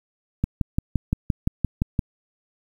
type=click train; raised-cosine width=5 ms; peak=-8 dBFS; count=10; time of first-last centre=0.44-1.992 s; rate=5.8 Hz; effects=8-bit